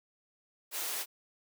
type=high-pass noise; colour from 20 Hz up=white; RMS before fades=-36 dBFS; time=0.71-1.06 s; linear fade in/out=50 ms; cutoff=340 Hz; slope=24 dB/octave; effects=none